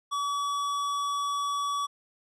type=tone with hard clipping; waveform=sine; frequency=1140 Hz; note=C#6; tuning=48 cents sharp; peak=-29 dBFS; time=0.11-1.87 s; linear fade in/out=20 ms; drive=13 dB; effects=none